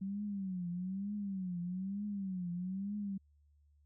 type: tone with vibrato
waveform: sine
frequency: 190 Hz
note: F#3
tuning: 46 cents sharp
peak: -36 dBFS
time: 0.01-3.18 s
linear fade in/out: 10 ms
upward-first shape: triangle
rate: 1.1 Hz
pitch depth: 170 cents each way
effects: added 73 Hz sine -65 dBFS peak until 3.85 s